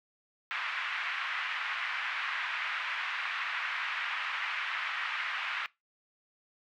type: band-pass noise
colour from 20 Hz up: white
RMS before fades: -35 dBFS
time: 0.51-5.66 s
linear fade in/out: 0 ms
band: 1100 to 2500 Hz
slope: 24 dB/octave
effects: noise-tail reverb RT60 0.2 s tail -21 dB re dry